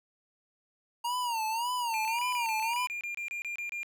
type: tone with vibrato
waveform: square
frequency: 932.3 Hz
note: A#5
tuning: in tune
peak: -30 dBFS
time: 1.04-2.87 s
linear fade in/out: 10 ms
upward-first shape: sine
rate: 1.8 Hz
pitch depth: 120 cents each way
type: tone bursts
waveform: triangle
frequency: 2400 Hz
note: D7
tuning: 37 cents sharp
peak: -32 dBFS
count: 14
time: 1.94-3.831 s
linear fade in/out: 0 ms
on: 110 ms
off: 27 ms
effects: none

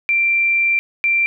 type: tone pair in turn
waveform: sine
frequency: 2359 / 2359 Hz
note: D7 / D7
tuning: +7 / +7 cents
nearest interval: unison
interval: 0 cents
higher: neither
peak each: -13 dBFS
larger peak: neither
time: 0.09-0.79 / 1.04-1.26 s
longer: first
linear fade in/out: 0 ms
effects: none

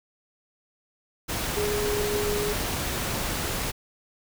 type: tone in noise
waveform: sine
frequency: 415.3 Hz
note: G#4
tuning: in tune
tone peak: -26 dBFS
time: 1.56-2.54 s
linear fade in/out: 20 ms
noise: pink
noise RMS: -29 dBFS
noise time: 1.28-3.72 s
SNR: 0 dB
effects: none

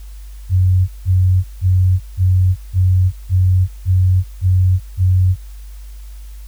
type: tone bursts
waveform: sine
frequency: 92.4 Hz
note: F#2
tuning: 2 cents flat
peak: -9 dBFS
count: 9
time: 0.49-5.36 s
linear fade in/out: 50 ms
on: 390 ms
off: 170 ms
effects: added 50 Hz sine -30 dBFS peak until 6.47 s + white hiss -49 dBFS RMS until 6.47 s

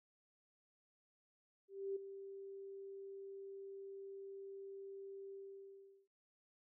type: tone with ADSR envelope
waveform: sine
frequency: 392 Hz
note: G4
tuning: in tune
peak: -37 dBFS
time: 1.68-6.08 s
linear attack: 280 ms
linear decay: 9 ms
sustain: -11 dB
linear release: 750 ms
effects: none

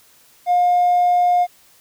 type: tone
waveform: triangle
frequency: 712 Hz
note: F5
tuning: 33 cents sharp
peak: -9 dBFS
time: 0.46-1.47 s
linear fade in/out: 50 ms
effects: tanh soft clip ceiling -9 dBFS + white hiss -52 dBFS RMS until 1.8 s

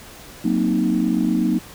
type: chord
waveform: sine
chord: C half-diminished seventh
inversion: second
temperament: equal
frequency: 185 / 233.1 / 261.6 / 311.1 Hz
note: Gb3 / Bb3 / C4 / Eb4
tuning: 0 / 0 / 0 / 0 cents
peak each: -22 / -20 / -23 / -21 dBFS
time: 0.44-1.59 s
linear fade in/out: 10 ms
effects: tanh soft clip ceiling -8 dBFS + pink hiss -41 dBFS RMS until 1.74 s

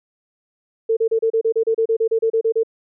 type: tone bursts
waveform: sine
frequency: 450 Hz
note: A4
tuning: 39 cents sharp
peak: -14 dBFS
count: 16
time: 0.89-2.634 s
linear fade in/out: 10 ms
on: 79 ms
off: 32 ms
effects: none

